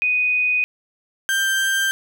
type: tone pair in turn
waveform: sine / 35% pulse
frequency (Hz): 2489 / 1574.4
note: D#7 / G6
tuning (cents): 0 / +7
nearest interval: minor sixth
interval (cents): 793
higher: first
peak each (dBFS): -16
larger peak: neither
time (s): 0.02-0.64 / 1.29-1.91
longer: neither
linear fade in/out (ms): 0
effects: none